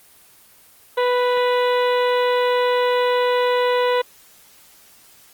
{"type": "harmonic tone with a mistuned harmonic", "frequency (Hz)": 493.9, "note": "B4", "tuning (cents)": 0, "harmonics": [1, 2, 3, 4, 5, 6, 7, 8], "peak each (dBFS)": [-17, -22, -30, -29, -35, -34, -34, -35], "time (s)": [0.97, 4.02], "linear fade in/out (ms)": 10, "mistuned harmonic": 6, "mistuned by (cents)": -18, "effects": ["white hiss -50 dBFS RMS until 5.33 s", "Opus 24 kbps"]}